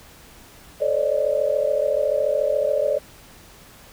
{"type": "tone cluster", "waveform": "sine", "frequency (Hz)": [436.8, 533, 580, 614], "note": ["A4", "C5", "D5", "D#5"], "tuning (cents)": [-13, 32, -22, -23], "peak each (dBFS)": [-28, -25, -21, -24], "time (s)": [0.8, 2.99], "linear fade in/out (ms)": 20, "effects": ["pink hiss -47 dBFS RMS until 3.92 s"]}